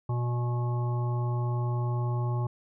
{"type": "harmonic tone", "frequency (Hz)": 121.2, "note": "B2", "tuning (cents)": -32, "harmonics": [1, 3, 5, 7, 9], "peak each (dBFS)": [-26, -39, -44, -40, -42], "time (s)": [0.09, 2.47], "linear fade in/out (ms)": 5, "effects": []}